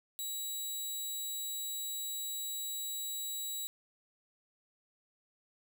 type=tone; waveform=10% pulse; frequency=3900 Hz; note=B7; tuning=23 cents flat; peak=-29 dBFS; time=0.19-3.67 s; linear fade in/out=0 ms; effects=none